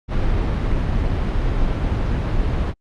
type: noise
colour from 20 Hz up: brown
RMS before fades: -19 dBFS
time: 0.08-2.74 s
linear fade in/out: 50 ms
effects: low-pass 4000 Hz 12 dB/octave + Opus 48 kbps